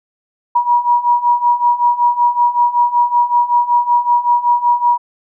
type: beating tone pair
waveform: sine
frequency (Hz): 959 / 964.3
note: A#5 / B5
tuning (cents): +49 / -42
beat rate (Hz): 5.3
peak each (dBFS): -15 / -12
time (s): 0.55-4.98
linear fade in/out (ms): 10
effects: none